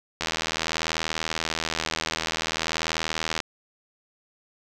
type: click train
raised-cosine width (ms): 0.2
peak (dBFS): -8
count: 258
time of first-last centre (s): 0.21-3.403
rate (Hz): 80.5
effects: none